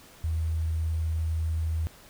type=tone with sample-and-hold; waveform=sine; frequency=80.5 Hz; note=E2; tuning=41 cents flat; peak=-25 dBFS; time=0.24-1.87 s; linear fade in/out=0 ms; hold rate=8820 Hz; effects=pink hiss -52 dBFS RMS until 2.09 s